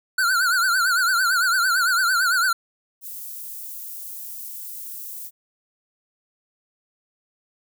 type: tone with vibrato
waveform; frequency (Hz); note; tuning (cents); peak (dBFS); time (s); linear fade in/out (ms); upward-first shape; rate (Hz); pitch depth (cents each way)
square; 1450; F#6; -35; -18; 0.18-2.53; 5; triangle; 8.9; 140
type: high-pass noise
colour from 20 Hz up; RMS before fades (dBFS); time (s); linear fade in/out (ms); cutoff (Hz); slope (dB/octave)
white; -35; 3.01-5.31; 50; 12000; 12
effects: none